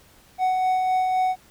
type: tone with tremolo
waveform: triangle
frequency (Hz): 744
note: F#5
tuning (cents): +9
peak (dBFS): -16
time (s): 0.38-1.36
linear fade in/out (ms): 50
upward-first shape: sine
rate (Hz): 3.9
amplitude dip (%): 25
effects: pink hiss -54 dBFS RMS until 1.5 s